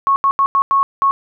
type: tone bursts at uneven times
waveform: sine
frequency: 1100 Hz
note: C#6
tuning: 14 cents flat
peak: -10 dBFS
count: 6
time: 0.07-0.16 / 0.24-0.31 / 0.39-0.46 / 0.55-0.62 / 0.71-0.83 / 1.02-1.11 s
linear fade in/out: 0 ms
effects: none